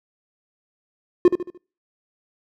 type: tone with echo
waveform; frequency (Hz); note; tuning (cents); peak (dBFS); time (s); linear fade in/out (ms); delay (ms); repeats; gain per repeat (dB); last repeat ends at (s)
triangle; 355.5; F4; +31; -6; 1.25-1.28; 2; 74; 4; -8; 1.576
effects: noise-tail reverb RT60 0.4 s tail -25 dB re dry